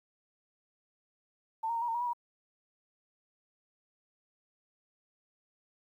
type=tone with pitch steps; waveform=sine; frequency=894 / 931 / 919 / 958 / 911 / 954 / 977 / 953 Hz; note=A5 / A#5 / A#5 / A#5 / A#5 / A#5 / B5 / A#5; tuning=+27 / -2 / -25 / +47 / -40 / +40 / -19 / +38 cents; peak=-30 dBFS; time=1.63-2.134 s; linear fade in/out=10 ms; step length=63 ms; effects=11-bit